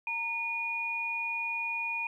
sine tone pair together, 920 / 2450 Hz, A#5 / D#7, -23 / -27 cents, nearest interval octave + perfect fourth, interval 1696 cents, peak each -38 / -31 dBFS, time 0.07-2.07 s, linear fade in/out 2 ms, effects 11-bit

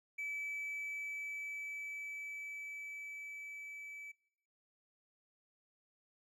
triangle tone with level ramp, 2302 Hz, D7, 35 cents flat, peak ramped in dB -36 to -45 dBFS, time 0.18-4.12 s, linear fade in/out 10 ms, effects noise-tail reverb RT60 0.8 s tail -23 dB re dry + tanh soft clip ceiling -32 dBFS

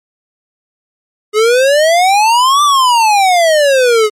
square exponential two-way sweep, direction up then down, 415.3 to 1189 to 415.3 Hz, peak -7 dBFS, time 1.33-4.1 s, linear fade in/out 50 ms, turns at 2.63 s, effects low-pass 10000 Hz 12 dB/octave + MP3 96 kbps

